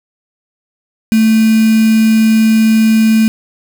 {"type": "tone with quantisation", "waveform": "sine", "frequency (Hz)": 221.1, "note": "A3", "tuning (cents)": 9, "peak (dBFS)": -6, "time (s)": [1.12, 3.28], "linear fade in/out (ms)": 0, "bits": 3, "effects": []}